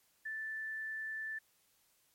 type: tone with frequency modulation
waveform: sine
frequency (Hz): 1760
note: A6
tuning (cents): 0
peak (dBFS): -38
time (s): 0.25-1.39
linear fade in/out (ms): 10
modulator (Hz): 30.2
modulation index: 0.27
effects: white hiss -72 dBFS RMS until 2.14 s + MP3 64 kbps